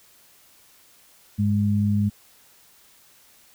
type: tone pair together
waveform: sine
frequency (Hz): 101.7 / 206.1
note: G#2 / G#3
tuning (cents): -36 / -13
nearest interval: octave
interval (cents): 1223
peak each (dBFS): -21 / -21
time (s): 1.38-2.1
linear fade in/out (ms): 20
effects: white hiss -55 dBFS RMS until 3.54 s